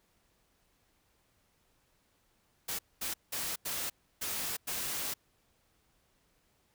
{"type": "noise bursts at uneven times", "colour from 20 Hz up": "white", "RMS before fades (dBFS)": -36, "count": 6, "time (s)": [[2.68, 2.79], [3.01, 3.14], [3.32, 3.56], [3.65, 3.9], [4.21, 4.57], [4.67, 5.14]], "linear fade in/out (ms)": 10, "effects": ["pink hiss -72 dBFS RMS until 6.74 s"]}